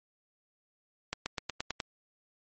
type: accelerating click train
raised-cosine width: 0.2 ms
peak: -15 dBFS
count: 7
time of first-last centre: 1.13-1.802 s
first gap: 130 ms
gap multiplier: 0.94
effects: MP3 32 kbps